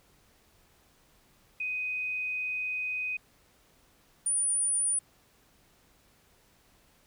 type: tone pair in turn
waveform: sine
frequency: 2502 / 9446 Hz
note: D#7 / D9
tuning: +9 / +9 cents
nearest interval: octave + major seventh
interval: 2300 cents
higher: second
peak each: -30 / -25 dBFS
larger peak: second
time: 1.6-3.17 / 4.26-4.99 s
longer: first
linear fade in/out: 5 ms
effects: pink hiss -64 dBFS RMS until 7.06 s